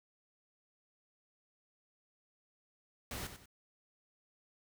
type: noise with echo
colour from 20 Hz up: pink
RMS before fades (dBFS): -42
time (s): 3.11-3.27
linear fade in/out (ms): 2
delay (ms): 94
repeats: 2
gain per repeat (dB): -9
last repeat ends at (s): 3.458
effects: none